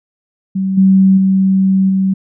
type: tone with level steps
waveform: sine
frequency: 191.3 Hz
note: G3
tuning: 42 cents flat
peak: -13 / -5 / -8 / -10 dBFS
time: 0.55-2.14 s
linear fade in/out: 10 ms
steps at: 0.77 / 1.17 / 1.89 s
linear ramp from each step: 10 ms
effects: none